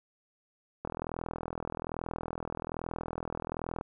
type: click train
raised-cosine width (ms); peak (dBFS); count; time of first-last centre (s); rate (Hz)
1; -21; 123; 0.85-3.811; 41.2
effects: none